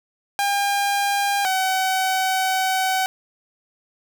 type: tone pair in turn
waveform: sawtooth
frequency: 804 / 756.1 Hz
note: G5 / F#5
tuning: +44 / +37 cents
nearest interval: minor second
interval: 107 cents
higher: first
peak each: -15 dBFS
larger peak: neither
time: 0.39-1.45 / 1.45-3.06 s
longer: second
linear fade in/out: 0 ms
effects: none